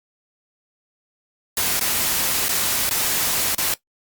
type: noise with dropouts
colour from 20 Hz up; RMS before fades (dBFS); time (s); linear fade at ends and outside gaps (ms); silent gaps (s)
white; -21; 1.57-3.74; 2; 1.796-1.81 / 2.484-2.49 / 2.893-2.909 / 3.549-3.581
effects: noise-tail reverb RT60 0.1 s tail -17 dB re dry + Opus 48 kbps